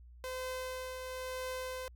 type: tone with tremolo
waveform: sawtooth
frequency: 513 Hz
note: C5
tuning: 34 cents flat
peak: -33 dBFS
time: 0.24-1.88 s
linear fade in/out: 0 ms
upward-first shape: triangle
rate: 1 Hz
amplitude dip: 40%
effects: added 60 Hz sine -52 dBFS peak until 1.95 s

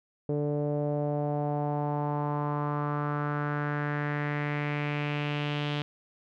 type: tone with low-pass filter sweep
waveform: sawtooth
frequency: 146.83 Hz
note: D3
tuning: in tune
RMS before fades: -30 dBFS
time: 0.29-5.82 s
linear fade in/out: 0 ms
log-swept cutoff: 480 to 3300 Hz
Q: 3.4
effects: none

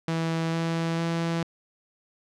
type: tone with pitch steps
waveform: sawtooth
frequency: 163.8 / 165.32 / 166.86 Hz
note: E3 / E3 / E3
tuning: -11 / +5 / +21 cents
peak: -21 dBFS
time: 0.08-1.43 s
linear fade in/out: 2 ms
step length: 450 ms
effects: low-pass 6000 Hz 12 dB/octave

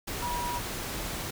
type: tone in noise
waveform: sine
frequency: 967 Hz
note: B5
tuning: 37 cents flat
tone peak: -31 dBFS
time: 0.22-0.59 s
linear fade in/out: 10 ms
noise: pink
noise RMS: -35 dBFS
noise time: 0.07-1.31 s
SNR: +1 dB
effects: none

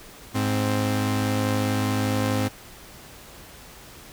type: tone pair together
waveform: sawtooth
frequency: 104.9 / 261.6 Hz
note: G#2 / C4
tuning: +18 / 0 cents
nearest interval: octave + major third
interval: 1582 cents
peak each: -20 / -21 dBFS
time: 0.34-2.49 s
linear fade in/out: 20 ms
effects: pink hiss -45 dBFS RMS until 4.12 s

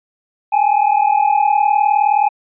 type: tone pair together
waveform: triangle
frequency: 810.6 / 850 Hz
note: G#5 / G#5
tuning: -42 / +40 cents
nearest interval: minor second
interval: 82 cents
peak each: -12 dBFS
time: 0.52-2.29 s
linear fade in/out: 10 ms
effects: resampled to 8000 Hz

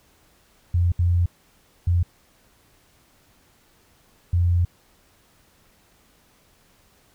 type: tone bursts at uneven times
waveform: sine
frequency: 87.31 Hz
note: F2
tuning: in tune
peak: -16 dBFS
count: 4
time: 0.74-0.92 / 0.99-1.26 / 1.87-2.03 / 4.33-4.65 s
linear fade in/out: 5 ms
effects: pink hiss -59 dBFS RMS until 7.14 s

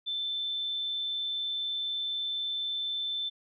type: tone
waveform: sine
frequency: 3536 Hz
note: A7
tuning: 8 cents sharp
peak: -30 dBFS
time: 0.06-3.3 s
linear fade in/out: 20 ms
effects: none

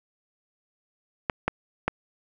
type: clicks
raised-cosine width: 0.5 ms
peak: -8 dBFS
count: 3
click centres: 1.298 / 1.48 / 1.88 s
effects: none

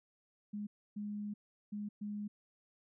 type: tone bursts at uneven times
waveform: sine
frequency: 207.4 Hz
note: G#3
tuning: 2 cents flat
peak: -38 dBFS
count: 4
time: 0.53-0.67 / 0.96-1.34 / 1.72-1.89 / 2.01-2.28 s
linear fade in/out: 10 ms
effects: none

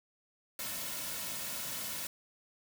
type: noise with comb filter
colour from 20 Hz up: white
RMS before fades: -39 dBFS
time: 0.59-2.07 s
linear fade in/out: 2 ms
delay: 2.5 ms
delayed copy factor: -0.55
effects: none

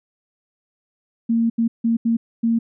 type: tone bursts at uneven times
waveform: sine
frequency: 229.8 Hz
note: A#3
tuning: 25 cents flat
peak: -15 dBFS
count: 5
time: 1.29-1.5 / 1.58-1.68 / 1.84-1.97 / 2.05-2.17 / 2.43-2.59 s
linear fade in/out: 10 ms
effects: none

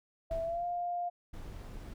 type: tone with pitch glide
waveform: sine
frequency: 659.3 to 702.6 Hz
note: E5 to F5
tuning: 0 to +10 cents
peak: -32 dBFS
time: 0.3-1.1 s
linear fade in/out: 20 ms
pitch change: +110 cents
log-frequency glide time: 0.43-0.65 s
type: noise with exponential decay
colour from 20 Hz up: brown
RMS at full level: -40 dBFS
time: 0.31-1.05 s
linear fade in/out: 1 ms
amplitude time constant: 160 ms
type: noise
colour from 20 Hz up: brown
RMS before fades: -44 dBFS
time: 1.33-1.94 s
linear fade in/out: 10 ms
effects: none

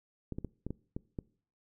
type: clicks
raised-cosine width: 3 ms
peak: -24 dBFS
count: 7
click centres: 0.323 / 0.385 / 0.447 / 0.666 / 0.706 / 0.965 / 1.188 s
effects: noise-tail reverb RT60 0.5 s tail -23 dB re dry

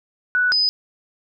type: tone pair in turn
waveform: sine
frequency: 1480 / 5005 Hz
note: F#6 / D#8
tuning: 0 / +9 cents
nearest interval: octave + major sixth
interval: 2109 cents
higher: second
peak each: -15 dBFS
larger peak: neither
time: 0.35-0.52 / 0.52-0.69 s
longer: neither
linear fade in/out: 0 ms
effects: none

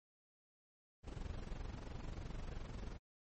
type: noise with amplitude modulation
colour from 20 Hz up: brown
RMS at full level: -43 dBFS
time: 1.03-2.99 s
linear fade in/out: 50 ms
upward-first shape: sine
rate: 22.9 Hz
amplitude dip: 65%
effects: MP3 32 kbps

